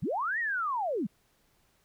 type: linear two-way sweep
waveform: sine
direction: up then down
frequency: 97.3 to 1936 to 161.5 Hz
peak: -28 dBFS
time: 0.02-1.07 s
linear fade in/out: 10 ms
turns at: 0.39 s
effects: pink hiss -69 dBFS RMS until 1.84 s